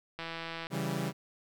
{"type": "click train", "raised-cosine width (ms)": 0.3, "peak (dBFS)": -23, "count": 80, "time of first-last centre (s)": [0.19, 0.669], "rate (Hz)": 165}
{"type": "chord", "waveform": "sawtooth", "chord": "C# diminished", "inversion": "none", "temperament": "equal with one note detuned", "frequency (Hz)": [138.59, 164.81, 194.98], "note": ["C#3", "E3", "G3"], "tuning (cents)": [0, 0, -9], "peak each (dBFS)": -32, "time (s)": [0.7, 1.13], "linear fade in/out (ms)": 50}
{"effects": []}